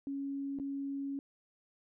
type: tone with dropouts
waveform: sine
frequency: 277.2 Hz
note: C#4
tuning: in tune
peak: -35 dBFS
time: 0.07-1.19 s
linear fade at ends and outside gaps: 1 ms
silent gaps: 0.588-0.598 s
effects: none